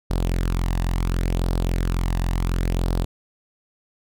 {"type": "tone with flanger", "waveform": "sawtooth", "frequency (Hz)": 43.65, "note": "F1", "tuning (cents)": 0, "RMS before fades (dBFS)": -22, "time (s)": [0.1, 3.05], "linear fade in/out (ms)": 10, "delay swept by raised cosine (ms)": [0.21, 1.1], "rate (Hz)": 0.71, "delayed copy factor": 0.5, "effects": []}